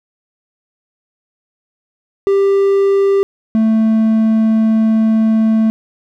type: tone pair in turn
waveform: triangle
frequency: 394.7 / 221.1 Hz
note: G4 / A3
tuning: +12 / +9 cents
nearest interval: minor seventh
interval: 1003 cents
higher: first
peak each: -7 dBFS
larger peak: neither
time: 2.27-3.23 / 3.55-5.7 s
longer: second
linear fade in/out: 0 ms
effects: none